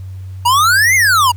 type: exponential two-way sweep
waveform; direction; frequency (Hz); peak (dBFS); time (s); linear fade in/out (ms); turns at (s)
square; up then down; 927 to 2172 to 927; -9; 0.45-1.32; 10; 0.95
effects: added 94 Hz sine -25 dBFS peak until 1.36 s + pink hiss -51 dBFS RMS until 1.36 s